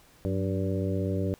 harmonic tone with a mistuned harmonic, 96.4 Hz, G2, 28 cents flat, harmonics 1 / 2 / 3 / 4 / 5 / 6, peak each -29 / -32 / -34 / -35 / -36 / -37 dBFS, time 0.25-1.34 s, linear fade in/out 0 ms, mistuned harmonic 2, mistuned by -78 cents, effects pink hiss -58 dBFS RMS until 1.39 s

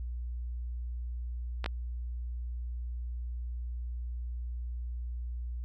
clicks, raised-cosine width 0.3 ms, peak -19 / -15 dBFS, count 2, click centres 1.643 / 1.661 s, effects added 60 Hz sine -34 dBFS peak until 5.64 s

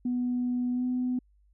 sine tone with pitch glide, 246.9 to 250.9 Hz, B3 to B3, 0 to +28 cents, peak -25 dBFS, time 0.05-1.19 s, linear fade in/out 5 ms, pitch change +28 cents, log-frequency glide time 0.73-0.84 s, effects tanh soft clip ceiling -21 dBFS + added 50 Hz sine -60 dBFS peak until 1.53 s

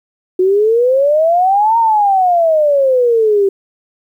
sine exponential two-way sweep, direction up then down, 361.9 to 932.3 to 385.8 Hz, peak -8 dBFS, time 0.39-3.49 s, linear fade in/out 5 ms, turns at 1.78 s, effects 8-bit

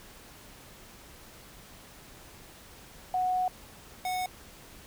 sine / square tone pair in turn, 736 / 736 Hz, F#5 / F#5, -9 / -9 cents, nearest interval unison, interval 0 cents, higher neither, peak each -25 / -30 dBFS, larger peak first, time 3.14-3.48 / 4.05-4.26 s, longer first, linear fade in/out 2 ms, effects pink hiss -51 dBFS RMS until 4.86 s

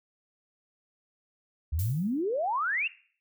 sine exponential sweep, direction up, 69.8 to 2862 Hz, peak -26 dBFS, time 1.72-2.88 s, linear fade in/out 10 ms
violet noise with exponential decay, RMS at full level -36 dBFS, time 1.79-2.22 s, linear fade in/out 1 ms, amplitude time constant 93 ms
effects noise-tail reverb RT60 0.5 s tail -19 dB re dry

